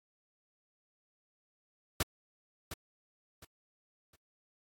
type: noise with echo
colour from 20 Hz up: pink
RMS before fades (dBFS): -30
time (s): 2-2.03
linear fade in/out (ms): 5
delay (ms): 710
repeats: 3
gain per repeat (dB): -11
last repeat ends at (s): 4.16
effects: AAC 64 kbps